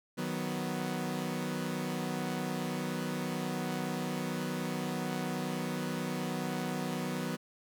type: chord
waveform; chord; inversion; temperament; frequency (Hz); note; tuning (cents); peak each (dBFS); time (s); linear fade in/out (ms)
sawtooth; B major; first; equal; 155.56 / 185 / 246.9; D#3 / F#3 / B3; 0 / 0 / 0; -35 / -33 / -33; 0.17-7.37; 20
effects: none